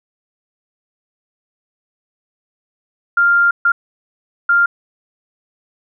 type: tone bursts at uneven times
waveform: sine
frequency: 1396.9 Hz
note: F6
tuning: in tune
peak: -9 dBFS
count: 3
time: 3.17-3.51 / 3.65-3.72 / 4.49-4.66 s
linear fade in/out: 5 ms
effects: none